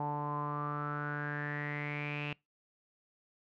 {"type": "tone with low-pass filter sweep", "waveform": "sawtooth", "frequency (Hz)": 146.83, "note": "D3", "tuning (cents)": 0, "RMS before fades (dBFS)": -37, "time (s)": [0, 2.33], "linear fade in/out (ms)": 2, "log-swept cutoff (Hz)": [860, 2700], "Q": 8.9, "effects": ["noise-tail reverb RT60 0.2 s tail -24 dB re dry"]}